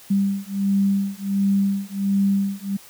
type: beating tone pair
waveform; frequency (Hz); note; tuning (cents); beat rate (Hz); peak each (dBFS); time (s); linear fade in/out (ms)
sine; 196.9 / 198.3; G3 / G3; +8 / +20; 1.4; -21; 0.1-2.77; 10
effects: white hiss -46 dBFS RMS until 2.89 s + high-pass 60 Hz 12 dB/octave